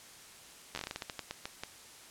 slowing click train, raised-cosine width 0.2 ms, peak -20 dBFS, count 15, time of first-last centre 0.75-1.635 s, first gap 11 ms, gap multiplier 1.24, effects white hiss -53 dBFS RMS until 2.1 s + low-pass 10000 Hz 12 dB/octave

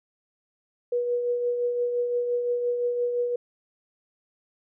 sine tone with tremolo, 484.7 Hz, B4, 32 cents flat, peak -21 dBFS, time 0.92-3.36 s, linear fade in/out 5 ms, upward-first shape triangle, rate 5.8 Hz, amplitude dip 45%, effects none

